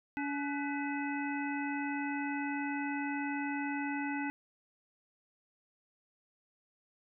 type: harmonic tone with a mistuned harmonic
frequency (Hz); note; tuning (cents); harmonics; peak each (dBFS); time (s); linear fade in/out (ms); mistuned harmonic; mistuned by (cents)
284.4; C#4; +45; 1 / 3 / 5 / 7 / 9; -35 / -40 / -42 / -43 / -45; 0.17-4.3; 0; 5; +89
effects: none